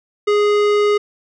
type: tone with tanh clipping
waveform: sine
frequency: 414.9 Hz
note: G#4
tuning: 2 cents flat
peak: -14 dBFS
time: 0.27-0.98 s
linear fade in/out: 10 ms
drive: 18 dB
effects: none